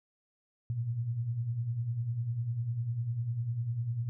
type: beating tone pair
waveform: sine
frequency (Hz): 109.2 / 119.2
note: A2 / A#2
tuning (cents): -13 / +39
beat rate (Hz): 10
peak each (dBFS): -39 / -31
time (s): 0.7-4.09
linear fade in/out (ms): 0
effects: none